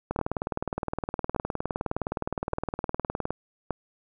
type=two click trains; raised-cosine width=1 ms; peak=-14 / -13 dBFS; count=63 / 4; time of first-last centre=0.11-3.306 / 0.19-3.707 s; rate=19.4 / 0.853 Hz; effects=none